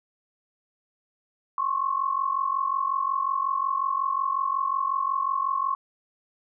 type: tone pair together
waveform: sine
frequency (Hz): 1063.2 / 1108.7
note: C6 / C#6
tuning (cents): +27 / 0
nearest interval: minor second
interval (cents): 73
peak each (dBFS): -26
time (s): 1.58-5.75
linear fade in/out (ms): 2
effects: none